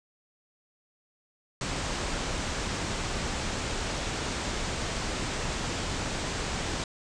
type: low-pass noise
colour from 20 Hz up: pink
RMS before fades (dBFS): -32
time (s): 1.61-6.84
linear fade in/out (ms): 2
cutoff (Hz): 8300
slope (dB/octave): 48
effects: resampled to 22050 Hz